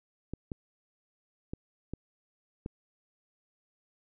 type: clicks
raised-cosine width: 3 ms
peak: -23 dBFS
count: 5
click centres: 0.336 / 0.518 / 1.535 / 1.936 / 2.661 s
effects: none